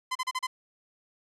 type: tone bursts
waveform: sawtooth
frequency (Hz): 1025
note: C6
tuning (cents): -36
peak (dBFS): -24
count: 5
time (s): 0.11-0.47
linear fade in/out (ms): 10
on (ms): 44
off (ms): 35
effects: low-pass 9000 Hz 12 dB/octave